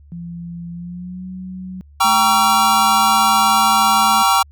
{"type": "tone with pitch glide", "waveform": "sine", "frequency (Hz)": [170.9, 185.29], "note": ["F3", "F#3"], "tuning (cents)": [-37, 3], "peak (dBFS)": -27, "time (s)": [0.12, 1.81], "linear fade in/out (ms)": 0, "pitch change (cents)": 140, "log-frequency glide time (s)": [0.72, 1.26]}
{"type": "chord", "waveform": "square", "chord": "G diminished seventh", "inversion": "none", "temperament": "just", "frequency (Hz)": [784, 940.8, 1128.9, 1354.7], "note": ["G5", "Bb5", "Db6", "Fb6"], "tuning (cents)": [0, 16, 31, 47], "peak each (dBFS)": -18, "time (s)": [2, 4.43], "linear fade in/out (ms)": 10}
{"type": "tone with vibrato", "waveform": "triangle", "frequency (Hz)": 216.2, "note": "A3", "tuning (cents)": -30, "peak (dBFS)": -24, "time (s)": [2.04, 4.23], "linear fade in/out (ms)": 10, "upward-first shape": "sine", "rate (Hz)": 2, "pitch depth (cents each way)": 10}
{"effects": ["added 72 Hz sine -42 dBFS peak until 4.51 s"]}